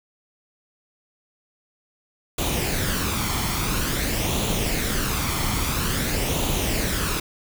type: noise with flanger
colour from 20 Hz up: pink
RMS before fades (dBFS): -24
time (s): 2.38-7.2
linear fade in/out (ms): 5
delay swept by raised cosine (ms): 0.29 to 0.93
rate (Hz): 0.49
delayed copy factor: +0.5
effects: none